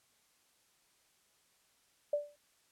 sine tone with exponential decay, 585 Hz, D5, 7 cents flat, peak -26 dBFS, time 2.13-2.36 s, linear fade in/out 5 ms, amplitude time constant 48 ms, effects white hiss -71 dBFS RMS until 2.71 s + low-pass 11000 Hz 12 dB/octave

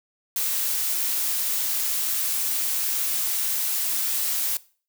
blue noise, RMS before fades -25 dBFS, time 0.36-4.57 s, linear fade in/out 2 ms, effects noise-tail reverb RT60 0.4 s tail -20 dB re dry

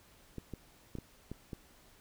clicks, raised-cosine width 3 ms, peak -28 dBFS, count 6, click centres 0.383 / 0.537 / 0.953 / 0.986 / 1.316 / 1.532 s, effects pink hiss -62 dBFS RMS until 2 s

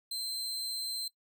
sawtooth tone, 4112 Hz, C8, 31 cents flat, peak -32 dBFS, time 0.11-1.08 s, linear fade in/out 5 ms, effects noise-tail reverb RT60 0.1 s tail -20 dB re dry

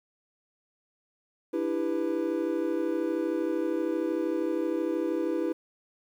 triangle chord, E minor seventh, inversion third, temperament just, 296.7 / 329.6 / 395.6 / 494.4 Hz, D4 / E4 / G4 / B4, +18 / 0 / +16 / +2 cents, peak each -32 / -27 / -32 / -31 dBFS, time 1.53-5.53 s, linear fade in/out 10 ms, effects 10-bit

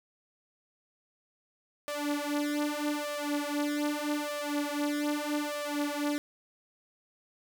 sawtooth tone with flanger, 293.7 Hz, D4, in tune, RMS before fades -32 dBFS, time 1.88-6.18 s, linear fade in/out 0 ms, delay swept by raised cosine 1.6 to 7.4 ms, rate 0.81 Hz, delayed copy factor +1, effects none

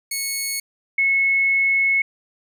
10% pulse / sine tone pair in turn, 2200 / 2190 Hz, C#7 / C#7, -14 / -22 cents, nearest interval unison, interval 8 cents, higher first, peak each -14 / -15 dBFS, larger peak first, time 0.11-0.6 / 0.98-2.02 s, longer second, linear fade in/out 5 ms, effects none

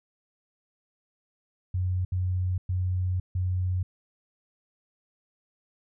sine tone bursts at uneven times, 91.5 Hz, F#2, 19 cents flat, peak -24 dBFS, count 4, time 1.74-2.05 / 2.12-2.58 / 2.69-3.2 / 3.35-3.83 s, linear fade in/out 5 ms, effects none

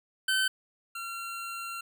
25% pulse tone pair in turn, 1534 / 1369.9 Hz, G6 / F6, -38 / -34 cents, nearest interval major second, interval 196 cents, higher first, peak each -21 / -32 dBFS, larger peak first, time 0.28-0.48 / 0.95-1.81 s, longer second, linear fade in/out 5 ms, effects none

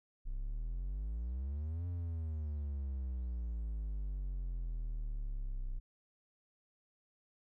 triangle exponential two-way sweep, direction up then down, 30.8 to 88.7 to 30.8 Hz, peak -34 dBFS, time 0.25-5.8 s, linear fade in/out 20 ms, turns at 1.87 s, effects none

